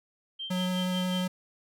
sine tone with tremolo, 3147 Hz, G7, 6 cents sharp, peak -33 dBFS, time 0.39-1.26 s, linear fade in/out 10 ms, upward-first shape sine, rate 5.5 Hz, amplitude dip 75%
square tone with vibrato, 182.9 Hz, F#3, 20 cents flat, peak -28 dBFS, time 0.5-1.28 s, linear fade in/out 10 ms, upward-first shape triangle, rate 11 Hz, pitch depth 10 cents each way
effects none

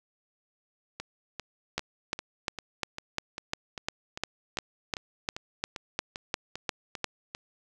two click trains, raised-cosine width 0.2 ms, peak -11 / -19 dBFS, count 16 / 17, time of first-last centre 1.78-7.043 / 1-7.349 s, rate 2.85 / 2.52 Hz, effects none

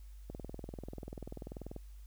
click train, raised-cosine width 2 ms, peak -30 dBFS, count 31, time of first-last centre 0.3-1.763 s, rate 20.5 Hz, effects added 50 Hz sine -48 dBFS peak until 2.06 s + white hiss -69 dBFS RMS until 2.06 s

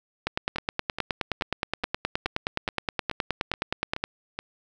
two click trains, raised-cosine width 0.3 ms, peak -9 / -15 dBFS, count 37 / 10, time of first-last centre 0.27-4.04 / 0.56-4.39 s, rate 9.55 / 2.35 Hz, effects none

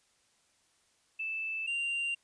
sine / triangle tone pair in turn, 2637 / 2776 Hz, E7 / F7, 0 / -11 cents, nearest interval minor second, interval 89 cents, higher second, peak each -33 / -29 dBFS, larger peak second, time 1.19-1.67 / 1.67-2.15 s, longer neither, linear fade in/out 10 ms, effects white hiss -70 dBFS RMS until 2.23 s + resampled to 22050 Hz

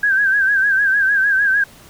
sine tone with vibrato, 1602 Hz, G6, 37 cents sharp, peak -12 dBFS, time 0.03-1.64 s, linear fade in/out 5 ms, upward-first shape sine, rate 6.6 Hz, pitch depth 79 cents each way, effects pink hiss -44 dBFS RMS until 1.89 s

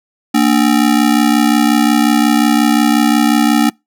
square ring-modulated tone, 261.6 Hz, C4, in tune, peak -6 dBFS, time 0.34-3.7 s, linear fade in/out 10 ms, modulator 32.8 Hz, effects noise-tail reverb RT60 0.2 s tail -26 dB re dry

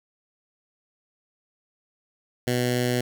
10% pulse tone with notch filter, 123.47 Hz, B2, in tune, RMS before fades -24 dBFS, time 2.47-3.01 s, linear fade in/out 5 ms, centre 950 Hz, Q 1.2, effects 9-bit

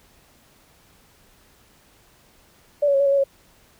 sine tone with pitch steps, 582 / 562 / 548 / 563 / 552 / 559 / 549 Hz, D5 / C#5 / C#5 / C#5 / C#5 / C#5 / C#5, -16 / +24 / -20 / +27 / -7 / +14 / -17 cents, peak -15 dBFS, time 2.82-3.24 s, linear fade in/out 10 ms, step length 60 ms, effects pink hiss -56 dBFS RMS until 3.79 s

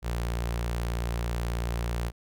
sawtooth tone with notch filter, 58.4 Hz, A#1, 4 cents sharp, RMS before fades -30 dBFS, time 0.02-2.12 s, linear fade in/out 50 ms, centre 260 Hz, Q 1.8, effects none

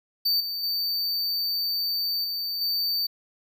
square tone with level steps, 4588 Hz, D8, 41 cents flat, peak -21 / -29 / -25 / -28 / -24 dBFS, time 0.25-3.07 s, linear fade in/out 10 ms, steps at 0.4 / 0.63 / 2.24 / 2.61 s, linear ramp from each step 5 ms, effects none

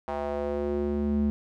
square tone with band-pass filter sweep, 72.4 Hz, D2, 24 cents flat, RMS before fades -28 dBFS, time 0.08-1.3 s, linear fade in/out 0 ms, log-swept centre 790 to 200 Hz, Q 2.5, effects none

